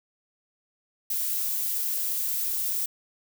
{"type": "noise", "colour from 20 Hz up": "violet", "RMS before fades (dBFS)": -28, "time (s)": [1.1, 2.86], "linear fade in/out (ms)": 5, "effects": []}